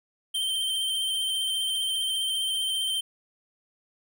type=tone with vibrato; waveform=square; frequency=3127 Hz; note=G7; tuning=5 cents flat; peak=-26 dBFS; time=0.34-3.01 s; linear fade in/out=10 ms; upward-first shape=sine; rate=15 Hz; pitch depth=23 cents each way; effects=none